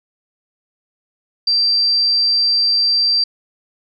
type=tone; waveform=sine; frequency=4699 Hz; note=D8; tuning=in tune; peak=-12 dBFS; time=1.47-3.24 s; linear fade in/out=5 ms; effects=none